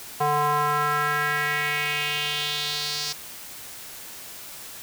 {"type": "tone with band-pass filter sweep", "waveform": "square", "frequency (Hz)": 147.9, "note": "D3", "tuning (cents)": 13, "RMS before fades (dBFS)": -25, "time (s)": [0.2, 3.13], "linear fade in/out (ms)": 10, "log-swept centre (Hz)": [870, 5100], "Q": 3, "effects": ["white hiss -40 dBFS RMS until 4.82 s"]}